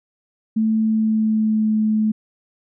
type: tone with pitch glide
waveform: sine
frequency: 220 to 216.1 Hz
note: A3 to A3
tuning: 0 to -31 cents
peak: -15 dBFS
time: 0.56-2.12 s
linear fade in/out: 10 ms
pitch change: -31 cents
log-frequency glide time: 0.79-1.75 s
effects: none